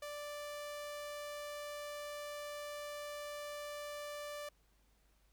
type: tone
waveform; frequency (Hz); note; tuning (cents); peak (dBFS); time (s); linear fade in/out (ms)
sawtooth; 587.3; D5; 0; -39; 0.02-4.49; 5
effects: added 50 Hz sine -70 dBFS peak until 5.32 s + pink hiss -75 dBFS RMS until 5.32 s